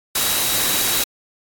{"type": "tone in noise", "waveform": "sine", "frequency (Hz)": 3873, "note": "B7", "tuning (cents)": -35, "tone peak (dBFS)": -27, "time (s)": [0.15, 1.04], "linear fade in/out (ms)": 5, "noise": "white", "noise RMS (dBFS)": -19, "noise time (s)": [0.15, 1.04], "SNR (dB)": -11, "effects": ["AAC 64 kbps"]}